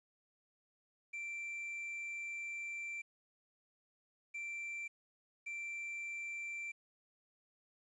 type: tone bursts at uneven times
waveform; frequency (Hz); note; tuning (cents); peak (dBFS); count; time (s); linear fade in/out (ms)
triangle; 2349; D7; 0; -39; 3; 1.13-3.02 / 4.34-4.88 / 5.46-6.72; 10
effects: resampled to 22050 Hz + 12-bit